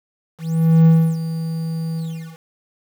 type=tone with ADSR envelope; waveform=triangle; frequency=162.8 Hz; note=E3; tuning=21 cents flat; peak=-5 dBFS; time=0.38-2.39 s; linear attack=480 ms; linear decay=300 ms; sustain=-14 dB; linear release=410 ms; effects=7-bit